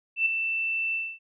sine tone with ADSR envelope, 2667 Hz, E7, 20 cents sharp, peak -18 dBFS, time 0.16-1.19 s, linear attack 100 ms, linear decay 6 ms, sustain -7 dB, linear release 250 ms, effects none

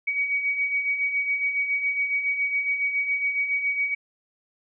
sine beating tone pair, 2254 / 2261.2 Hz, C#7 / C#7, +28 / +34 cents, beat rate 7.2 Hz, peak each -31 / -23 dBFS, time 0.07-3.95 s, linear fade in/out 10 ms, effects none

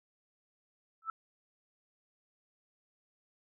sine tone with exponential growth, 1318.5 Hz, E6, in tune, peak -29 dBFS, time 1.02-1.1 s, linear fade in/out 2 ms, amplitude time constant 17 ms, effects none

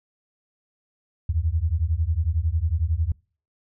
sine beating tone pair, 76 / 87 Hz, D#2 / F2, -40 / -6 cents, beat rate 11 Hz, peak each -23 dBFS, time 1.29-3.12 s, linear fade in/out 5 ms, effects noise-tail reverb RT60 0.4 s tail -26 dB re dry

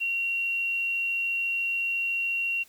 sine tone, 2747 Hz, F7, 29 cents flat, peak -25 dBFS, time 0-2.64 s, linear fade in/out 20 ms, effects white hiss -57 dBFS RMS until 2.68 s

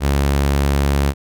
sawtooth tone, 70.1 Hz, C#2, 20 cents sharp, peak -10 dBFS, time 0-1.14 s, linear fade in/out 50 ms, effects none

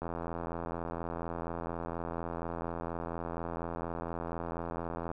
click train, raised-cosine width 1 ms, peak -23 dBFS, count 430, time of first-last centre 0.02-5.115 s, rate 84.2 Hz, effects none

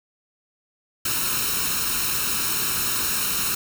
white noise with comb filter, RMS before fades -24 dBFS, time 1.05-3.55 s, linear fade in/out 5 ms, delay 0.74 ms, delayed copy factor +0.7, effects none

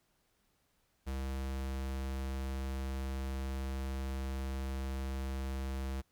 square tone, 66.6 Hz, C2, 31 cents sharp, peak -36 dBFS, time 1.06-6.02 s, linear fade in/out 20 ms, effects pink hiss -75 dBFS RMS until 6.11 s

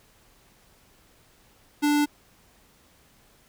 square tone, 293.7 Hz, D4, in tune, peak -20 dBFS, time 1.82-2.06 s, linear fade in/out 20 ms, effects pink hiss -59 dBFS RMS until 3.48 s

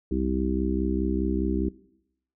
harmonic tone, 64.9 Hz, C2, 13 cents flat, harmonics 1 / 3 / 4 / 5 / 6, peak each -29 / -30 / -31 / -28 / -32 dBFS, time 0.11-1.69 s, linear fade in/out 5 ms, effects noise-tail reverb RT60 0.8 s tail -19 dB re dry

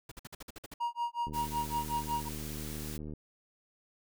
pink noise bursts, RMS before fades -45 dBFS, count 9, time 0.09-0.74 s, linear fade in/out 5 ms, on 26 ms, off 52 ms
triangle tone with tremolo, 947 Hz, A#5, 27 cents sharp, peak -27 dBFS, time 0.8-2.29 s, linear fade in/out 10 ms, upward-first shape sine, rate 5.4 Hz, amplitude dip 100%
click train, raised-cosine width 3 ms, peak -30 dBFS, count 143, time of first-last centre 1.27-3.136 s, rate 76.1 Hz
white noise, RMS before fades -45 dBFS, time 1.33-2.98 s, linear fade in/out 20 ms
effects none

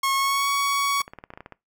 sawtooth tone with pitch glide, 1089 to 1120.9 Hz, C#6 to C#6, -31 to +19 cents, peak -17 dBFS, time 0.03-1.02 s, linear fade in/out 5 ms, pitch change +50 cents, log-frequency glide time 0.14-0.49 s
clicks, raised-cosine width 0.5 ms, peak -24 dBFS, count 11, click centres 1.006 / 1.079 / 1.135 / 1.187 / 1.239 / 1.304 / 1.337 / 1.375 / 1.406 / 1.461 / 1.523 s
effects noise-tail reverb RT60 0.2 s tail -22 dB re dry

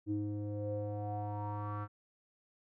square tone with low-pass filter sweep, 103.83 Hz, G#2, in tune, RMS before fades -38 dBFS, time 0.06-1.88 s, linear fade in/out 50 ms, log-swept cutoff 310 to 1300 Hz, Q 6.4, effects none

